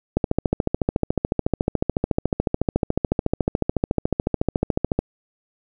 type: click train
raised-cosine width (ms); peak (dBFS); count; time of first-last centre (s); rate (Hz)
2; -5; 68; 0.17-4.99; 13.9
effects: none